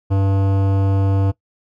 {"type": "tone with hard clipping", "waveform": "sine", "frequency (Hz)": 97.5, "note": "G2", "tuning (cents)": -9, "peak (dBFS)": -16, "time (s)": [0.1, 1.32], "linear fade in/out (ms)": 20, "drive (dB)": 16, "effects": ["noise-tail reverb RT60 0.1 s tail -19 dB re dry"]}